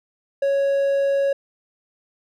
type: tone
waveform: triangle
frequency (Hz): 554.4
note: C#5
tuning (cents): 0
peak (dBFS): -15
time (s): 0.42-1.33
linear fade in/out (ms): 5
effects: none